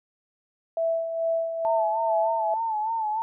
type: tone with tremolo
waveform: sine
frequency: 659.3 Hz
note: E5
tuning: in tune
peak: -21 dBFS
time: 0.77-2.54 s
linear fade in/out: 2 ms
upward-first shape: sine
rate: 2.3 Hz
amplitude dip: 55%
type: tone with vibrato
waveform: sine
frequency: 880 Hz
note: A5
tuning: in tune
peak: -24 dBFS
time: 1.65-3.22 s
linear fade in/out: 0 ms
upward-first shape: sine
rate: 3.3 Hz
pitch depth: 70 cents each way
effects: none